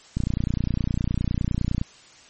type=click train; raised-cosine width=5 ms; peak=-11 dBFS; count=50; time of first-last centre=0.17-1.814 s; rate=29.8 Hz; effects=white hiss -50 dBFS RMS until 2.29 s + MP3 32 kbps